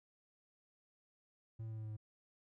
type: tone with pitch steps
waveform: triangle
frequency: 112.2 / 111.23 / 110.27 / 109.32 / 108.38 / 107.44 Hz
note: A2 / A2 / A2 / A2 / A2 / A2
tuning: +34 / +19 / +4 / -11 / -26 / -41 cents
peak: -40 dBFS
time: 1.59-1.968 s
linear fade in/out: 10 ms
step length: 63 ms
effects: none